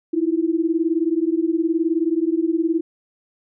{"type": "beating tone pair", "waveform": "sine", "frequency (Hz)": [319.2, 338.2], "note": ["D#4", "E4"], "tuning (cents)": [44, 44], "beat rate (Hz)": 19, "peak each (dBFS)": -20, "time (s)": [0.13, 2.81], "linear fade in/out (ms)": 10, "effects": []}